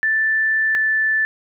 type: tone pair in turn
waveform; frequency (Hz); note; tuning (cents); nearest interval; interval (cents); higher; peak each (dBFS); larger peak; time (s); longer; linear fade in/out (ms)
sine; 1763 / 1756; A6 / A6; +3 / -4; unison; 7; first; -15; neither; 0.03-0.75 / 0.75-1.25; first; 0
effects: none